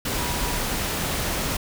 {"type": "tone in noise", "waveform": "sine", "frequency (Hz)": 967, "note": "B5", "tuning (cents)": -37, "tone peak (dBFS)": -34, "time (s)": [0.18, 0.58], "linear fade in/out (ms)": 5, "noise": "pink", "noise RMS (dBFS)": -26, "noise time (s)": [0.05, 1.57], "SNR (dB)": -11, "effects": []}